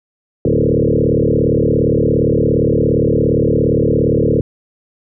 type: tone with frequency modulation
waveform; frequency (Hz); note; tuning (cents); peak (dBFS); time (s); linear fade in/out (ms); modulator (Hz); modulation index
sine; 293.7; D4; 0; -10; 0.45-4.41; 2; 37.3; 5.6
effects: none